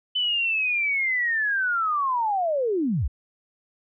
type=linear sweep; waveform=sine; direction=down; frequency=3028 to 43.01 Hz; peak=-21 dBFS; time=0.15-3.08 s; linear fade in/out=10 ms; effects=none